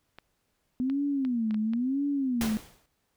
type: clicks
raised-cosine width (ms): 0.3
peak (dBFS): -28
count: 6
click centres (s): 0.186 / 0.899 / 1.25 / 1.509 / 1.544 / 1.735
type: tone with vibrato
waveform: sine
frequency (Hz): 247.3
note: B3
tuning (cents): +3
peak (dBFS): -25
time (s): 0.8-2.57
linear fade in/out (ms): 0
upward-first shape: sine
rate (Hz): 0.98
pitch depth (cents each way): 250
type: noise with exponential decay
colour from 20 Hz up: pink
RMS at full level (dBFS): -30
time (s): 2.41-2.86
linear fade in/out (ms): 1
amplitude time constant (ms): 97
effects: pink hiss -75 dBFS RMS until 3.16 s